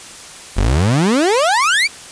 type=exponential sweep; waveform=30% pulse; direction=up; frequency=41.2 to 2434 Hz; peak=-9 dBFS; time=0.56-1.88 s; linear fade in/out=20 ms; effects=white hiss -35 dBFS RMS until 2.11 s + resampled to 22050 Hz